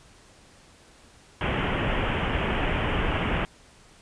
pink low-pass noise, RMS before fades -26 dBFS, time 1.41-3.45 s, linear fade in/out 0 ms, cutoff 3200 Hz, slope 96 dB/octave, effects pink hiss -54 dBFS RMS until 4.01 s + resampled to 22050 Hz

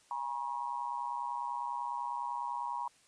sine tone with amplitude modulation, 957 Hz, A#5, 45 cents sharp, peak -30 dBFS, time 0.11-2.88 s, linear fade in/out 2 ms, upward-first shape sine, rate 130 Hz, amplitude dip 95%, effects white hiss -65 dBFS RMS until 3.07 s + resampled to 22050 Hz

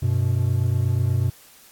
triangle tone pair together, 95.93 / 124.2 Hz, G2 / B2, -37 / +10 cents, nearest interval major third, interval 447 cents, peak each -19 dBFS, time 0.02-1.3 s, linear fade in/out 10 ms, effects white hiss -50 dBFS RMS until 1.71 s + AAC 64 kbps

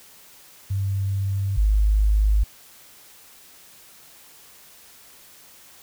sine tone pair in turn, 98 / 51.91 Hz, G2 / G#1, 0 / 0 cents, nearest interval major seventh, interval 1100 cents, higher first, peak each -21 / -15 dBFS, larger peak second, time 0.7-1.57 / 1.57-2.44 s, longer neither, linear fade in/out 10 ms, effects white hiss -49 dBFS RMS until 5.82 s

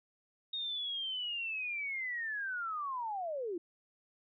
sine linear sweep, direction down, 3729 to 323.7 Hz, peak -35 dBFS, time 0.53-3.58 s, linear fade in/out 5 ms, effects none

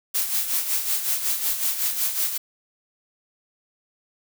blue noise with tremolo, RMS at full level -22 dBFS, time 0.14-2.38 s, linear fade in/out 10 ms, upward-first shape sine, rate 5.4 Hz, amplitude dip 60%, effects none

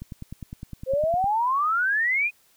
click train, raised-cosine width 5 ms, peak -23 dBFS, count 13, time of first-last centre 0.02-1.242 s, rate 9.82 Hz
sine exponential sweep, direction up, 511 to 2520 Hz, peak -20 dBFS, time 0.86-2.31 s, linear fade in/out 50 ms
effects white hiss -61 dBFS RMS until 2.56 s

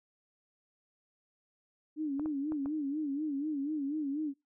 sine tone with vibrato, 292.2 Hz, D4, 9 cents flat, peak -31 dBFS, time 1.96-4.34 s, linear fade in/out 50 ms, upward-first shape sine, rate 4.1 Hz, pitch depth 120 cents each way
clicks, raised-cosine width 1 ms, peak -30 dBFS, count 4, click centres 2.196 / 2.259 / 2.521 / 2.659 s
effects noise-tail reverb RT60 0.2 s tail -21 dB re dry

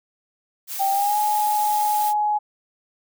blue noise, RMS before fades -30 dBFS, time 0.67-2.14 s, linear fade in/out 50 ms
sine tone with pitch glide, 784 to 840.3 Hz, G5 to G#5, 0 to +20 cents, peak -18 dBFS, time 0.79-2.39 s, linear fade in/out 20 ms, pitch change +120 cents, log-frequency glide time 0.9-1.18 s
effects none

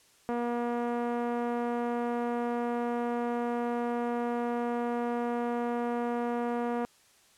5% pulse tone with low-pass filter, 238.9 Hz, A#3, 43 cents sharp, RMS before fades -31 dBFS, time 0.29-6.85 s, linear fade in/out 0 ms, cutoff 640 Hz, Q 0.76, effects white hiss -62 dBFS RMS until 7.37 s + low-pass 10000 Hz 12 dB/octave

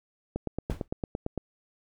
click train, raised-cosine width 2 ms, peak -17 dBFS, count 10, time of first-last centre 0.36-1.377 s, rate 8.85 Hz
brown noise with exponential decay, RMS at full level -28 dBFS, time 0.7-0.88 s, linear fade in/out 2 ms, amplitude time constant 38 ms
effects none

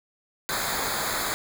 pink noise with comb filter, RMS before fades -28 dBFS, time 0.49-1.34 s, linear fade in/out 0 ms, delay 0.35 ms, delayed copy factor -0.8, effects none

